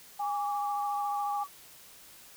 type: tone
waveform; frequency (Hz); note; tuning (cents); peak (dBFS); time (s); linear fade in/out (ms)
sine; 819; G#5; -24; -30; 0.19-1.44; 10
type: tone with vibrato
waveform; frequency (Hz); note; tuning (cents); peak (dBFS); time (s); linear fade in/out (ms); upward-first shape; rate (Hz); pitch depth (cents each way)
sine; 1156; D6; -28; -35; 0.19-1.48; 50; sine; 14; 37
effects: white hiss -53 dBFS RMS until 2.36 s